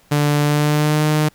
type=tone with pitch glide; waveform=sawtooth; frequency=146.9 to 152.52 Hz; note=D3 to D#3; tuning=+1 to -34 cents; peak=-10 dBFS; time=0.11-1.29 s; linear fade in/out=10 ms; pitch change=+65 cents; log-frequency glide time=0.42-1.04 s; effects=pink hiss -54 dBFS RMS until 1.34 s